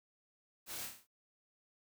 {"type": "noise with echo", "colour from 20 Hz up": "white", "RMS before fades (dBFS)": -45, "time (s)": [0.66, 0.9], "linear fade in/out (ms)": 50, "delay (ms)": 29, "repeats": 6, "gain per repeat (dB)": -4, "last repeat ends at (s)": 1.074, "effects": []}